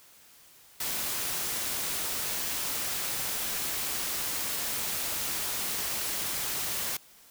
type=noise; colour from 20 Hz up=white; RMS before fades=-32 dBFS; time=0.8-6.97 s; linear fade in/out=5 ms; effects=white hiss -56 dBFS RMS until 7.3 s